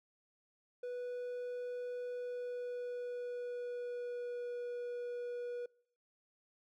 triangle tone with pitch glide, 492 to 484.9 Hz, B4 to B4, -7 to -32 cents, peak -37 dBFS, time 0.83-5.66 s, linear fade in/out 5 ms, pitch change -25 cents, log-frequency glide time 2.1-4.49 s, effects noise-tail reverb RT60 0.6 s tail -24 dB re dry

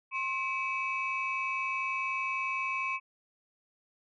sine tone cluster, 1066 / 2292 / 2585 Hz, C6 / D7 / E7, +32 / -43 / -34 cents, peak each -33 / -35 / -34 dBFS, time 0.11-3 s, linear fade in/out 50 ms, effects tanh soft clip ceiling -22 dBFS

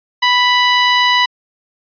15% pulse tone, 987.8 Hz, B5, in tune, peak -3 dBFS, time 0.22-1.26 s, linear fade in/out 10 ms, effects resampled to 11025 Hz

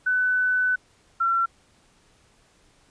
sine tone pair in turn, 1500 / 1358.3 Hz, F#6 / F6, +23 / -49 cents, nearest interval major second, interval 172 cents, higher first, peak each -19 dBFS, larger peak neither, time 0.06-0.76 / 1.2-1.46 s, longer first, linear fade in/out 10 ms, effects pink hiss -60 dBFS RMS until 2.9 s + resampled to 22050 Hz

